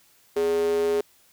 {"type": "tone with high-pass filter", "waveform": "square", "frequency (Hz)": 83, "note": "E2", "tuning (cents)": 12, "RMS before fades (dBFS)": -23, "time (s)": [0.36, 1.01], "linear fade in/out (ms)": 5, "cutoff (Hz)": 400, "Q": 8.1, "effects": ["white hiss -59 dBFS RMS until 1.32 s"]}